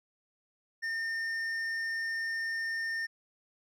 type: tone with hard clipping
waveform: sine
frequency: 1816 Hz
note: A#6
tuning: 46 cents flat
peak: -33 dBFS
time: 0.82-3.07 s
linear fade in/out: 20 ms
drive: 6 dB
effects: none